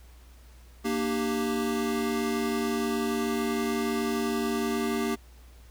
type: chord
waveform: square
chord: G minor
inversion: first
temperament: equal with one note detuned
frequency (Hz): 233.1 / 299.8 / 392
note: Bb3 / D4 / G4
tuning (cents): 0 / +36 / 0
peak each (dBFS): -30 / -34 / -31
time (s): 0.84-5.16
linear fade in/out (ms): 20
effects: added 60 Hz sine -49 dBFS peak until 5.7 s + pink hiss -59 dBFS RMS until 5.7 s